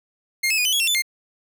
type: tone with pitch steps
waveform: sawtooth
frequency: 2125 / 2593 / 2463 / 3030 / 3340 / 2713 / 3502 / 2115 Hz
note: C7 / E7 / D#7 / F#7 / G#7 / E7 / A7 / C7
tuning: +26 / -29 / -18 / +40 / +9 / +49 / -9 / +18 cents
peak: -15 dBFS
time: 0.43-1.022 s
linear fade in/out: 10 ms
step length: 74 ms
effects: none